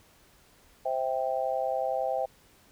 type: chord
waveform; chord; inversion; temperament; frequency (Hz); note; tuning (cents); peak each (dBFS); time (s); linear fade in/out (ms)
sine; C major; none; just; 523.3 / 654.1 / 784.9; C5 / E5 / G5; 0 / -14 / +2; -31; 0.85-2.26; 10
effects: pink hiss -60 dBFS RMS until 2.71 s